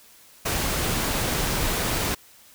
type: noise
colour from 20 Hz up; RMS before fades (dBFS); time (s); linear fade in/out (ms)
pink; -25; 0.45-2.15; 10
effects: white hiss -52 dBFS RMS until 2.54 s